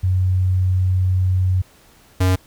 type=tone pair in turn; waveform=sine / square; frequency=92.5 / 92.5 Hz; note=F#2 / F#2; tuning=0 / 0 cents; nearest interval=unison; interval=0 cents; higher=neither; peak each=-14 dBFS; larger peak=neither; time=0.03-1.62 / 2.2-2.36 s; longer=first; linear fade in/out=10 ms; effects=pink hiss -51 dBFS RMS until 2.46 s